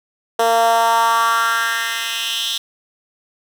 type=tone with high-pass filter sweep; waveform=10% pulse; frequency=229.3 Hz; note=A#3; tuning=28 cents flat; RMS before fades=-17 dBFS; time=0.39-2.58 s; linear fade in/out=5 ms; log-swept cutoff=540 to 3600 Hz; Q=3.3; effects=none